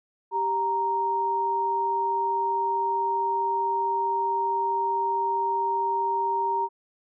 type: tone pair together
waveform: sine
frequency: 392 / 932.3 Hz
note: G4 / A#5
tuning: 0 / 0 cents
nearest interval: octave + minor third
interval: 1500 cents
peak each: -31 / -23 dBFS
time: 0.31-6.69 s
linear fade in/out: 50 ms
effects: none